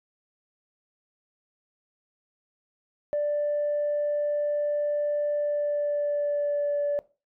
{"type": "tone with pitch glide", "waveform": "sine", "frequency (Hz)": [588, 578.9], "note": ["D5", "D5"], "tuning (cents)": [2, -25], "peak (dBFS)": -22, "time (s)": [3.13, 6.99], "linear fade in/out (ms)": 0, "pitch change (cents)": -27, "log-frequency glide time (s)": [5.34, 6.84], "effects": ["noise-tail reverb RT60 0.3 s tail -19 dB re dry", "tanh soft clip ceiling -20 dBFS"]}